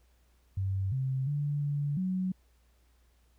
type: tone with pitch steps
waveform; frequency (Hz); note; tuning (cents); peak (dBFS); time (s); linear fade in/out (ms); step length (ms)
sine; 96.3 / 132.1 / 145.3 / 144.3 / 185.8; G2 / C3 / D3 / D3 / F#3; -30 / +17 / -18 / -30 / +7; -28; 0.57-2.32; 5; 350
effects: added 60 Hz sine -63 dBFS peak until 3.38 s + pink hiss -72 dBFS RMS until 3.38 s